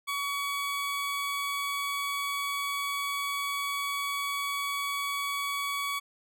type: tone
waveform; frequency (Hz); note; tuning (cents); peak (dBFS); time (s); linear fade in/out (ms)
20% pulse; 1130; C#6; +33; -25; 0.07-6; 20
effects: none